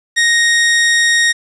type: tone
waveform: sawtooth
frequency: 1867 Hz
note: A#6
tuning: 2 cents sharp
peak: -6 dBFS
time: 0.16-1.33 s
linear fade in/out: 20 ms
effects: resampled to 22050 Hz + 7-bit